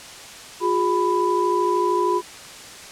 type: tone cluster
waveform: sine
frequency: 356.8 / 409.9 / 993 Hz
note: F4 / G#4 / B5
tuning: +37 / -23 / +9 cents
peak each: -21 / -24 / -21 dBFS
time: 0.6-2.22 s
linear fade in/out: 50 ms
effects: white hiss -39 dBFS RMS until 2.91 s + low-pass 8000 Hz 12 dB/octave